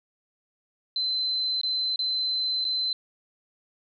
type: tone with dropouts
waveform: sine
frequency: 4062 Hz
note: B7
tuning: 48 cents sharp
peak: -24 dBFS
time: 0.96-2.93 s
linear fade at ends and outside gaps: 2 ms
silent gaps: 1.614-1.633 / 1.96-1.991 / 2.644-2.65 s
effects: none